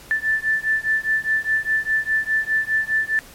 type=beating tone pair; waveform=sine; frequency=1760 / 1764.9 Hz; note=A6 / A6; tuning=0 / +5 cents; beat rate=4.9 Hz; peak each=-21 dBFS; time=0.11-3.19 s; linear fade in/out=0 ms; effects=pink hiss -44 dBFS RMS until 3.34 s + MP3 64 kbps